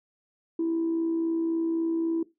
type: tone with amplitude modulation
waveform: sine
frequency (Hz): 329.6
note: E4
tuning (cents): 0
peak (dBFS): -21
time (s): 0.59-2.23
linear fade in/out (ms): 5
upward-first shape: sine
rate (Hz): 63.7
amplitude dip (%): 35
effects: noise-tail reverb RT60 0.2 s tail -18 dB re dry + tanh soft clip ceiling -20 dBFS